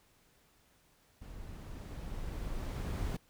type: noise with level ramp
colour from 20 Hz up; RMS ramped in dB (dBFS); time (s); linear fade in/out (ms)
brown; -48 to -34; 1.21-3.17; 10
effects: pink hiss -68 dBFS RMS until 3.29 s